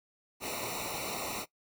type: noise with comb filter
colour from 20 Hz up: pink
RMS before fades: -37 dBFS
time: 0.4-1.46 s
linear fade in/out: 50 ms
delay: 0.61 ms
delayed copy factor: -0.95
effects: noise-tail reverb RT60 0.1 s tail -19 dB re dry